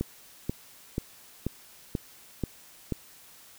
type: click train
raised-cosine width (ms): 3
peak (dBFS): -15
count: 7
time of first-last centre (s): 0.01-2.923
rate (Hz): 2.06
effects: white hiss -53 dBFS RMS until 3.58 s